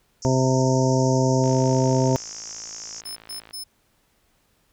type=band-pass noise; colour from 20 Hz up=pink; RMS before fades=-37 dBFS; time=0.22-3.01 s; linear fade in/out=5 ms; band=5200 to 6900 Hz; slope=96 dB/octave
type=harmonic tone; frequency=130.4 Hz; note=C3; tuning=5 cents flat; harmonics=1 / 2 / 3 / 4 / 5 / 7; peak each=-20 / -23 / -25 / -26 / -27 / -28 dBFS; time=0.25-2.16 s; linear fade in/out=0 ms
type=click train; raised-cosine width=0.3 ms; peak=-28 dBFS; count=115; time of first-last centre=1.44-3.509 s; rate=55.1 Hz
type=tone bursts; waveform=sawtooth; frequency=5220 Hz; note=E8; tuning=18 cents flat; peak=-29 dBFS; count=3; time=3.05-3.64 s; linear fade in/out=10 ms; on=110 ms; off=130 ms
effects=pink hiss -65 dBFS RMS until 4.72 s